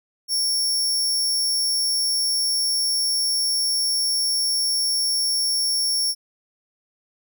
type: tone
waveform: sawtooth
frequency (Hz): 5480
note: F8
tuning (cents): -34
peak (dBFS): -17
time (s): 0.28-6.15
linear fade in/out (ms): 50
effects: none